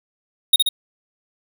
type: tone with echo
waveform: square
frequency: 3743 Hz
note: A#7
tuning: 6 cents sharp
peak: -9 dBFS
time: 0.53-0.56 s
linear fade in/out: 5 ms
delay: 65 ms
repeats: 2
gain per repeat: -4 dB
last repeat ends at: 0.69 s
effects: none